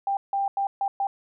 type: tone bursts at uneven times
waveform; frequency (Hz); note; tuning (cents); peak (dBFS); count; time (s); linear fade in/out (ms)
sine; 792; G5; +18; -22; 5; 0.07-0.17 / 0.33-0.48 / 0.57-0.67 / 0.81-0.88 / 1-1.07; 2
effects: none